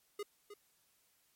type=tone with echo; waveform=square; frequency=411.8 Hz; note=G#4; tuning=15 cents flat; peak=-39 dBFS; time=0.19-0.23 s; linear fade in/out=5 ms; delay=310 ms; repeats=1; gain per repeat=-10 dB; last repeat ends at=0.54 s; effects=white hiss -73 dBFS RMS until 1.35 s + MP3 64 kbps